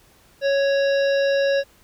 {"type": "harmonic tone", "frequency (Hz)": 554.4, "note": "C#5", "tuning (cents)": 0, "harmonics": [1, 3, 5, 7, 9, 10], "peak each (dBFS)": [-17, -27, -34, -34, -40, -38], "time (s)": [0.41, 1.64], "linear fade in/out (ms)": 50, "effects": ["pink hiss -55 dBFS RMS until 1.83 s"]}